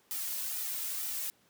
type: noise with flanger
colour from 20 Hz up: blue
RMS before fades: -36 dBFS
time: 0.11-1.3 s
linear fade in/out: 0 ms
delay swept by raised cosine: 1.8 to 2.64 ms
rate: 2.1 Hz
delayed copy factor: -0.55
effects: pink hiss -67 dBFS RMS until 1.49 s + high-pass 150 Hz 12 dB/octave